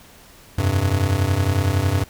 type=chord; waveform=square; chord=F suspended second; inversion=none; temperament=just; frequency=87.31 / 98.22 / 130.96 Hz; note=F2 / G2 / C3; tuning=0 / +4 / +2 cents; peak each=-23 / -20 / -26 dBFS; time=0.58-2.04 s; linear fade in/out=5 ms; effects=pink hiss -47 dBFS RMS until 2.09 s